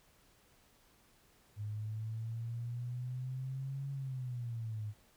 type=exponential two-way sweep; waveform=sine; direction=up then down; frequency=103.83 to 139 to 103.83 Hz; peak=-37 dBFS; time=1.56-4.94 s; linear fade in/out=50 ms; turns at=3.91 s; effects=pink hiss -67 dBFS RMS until 5.16 s